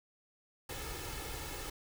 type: noise with comb filter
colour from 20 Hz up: pink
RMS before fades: -42 dBFS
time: 0.69-1.7 s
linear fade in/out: 5 ms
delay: 2.3 ms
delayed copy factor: +0.65
effects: none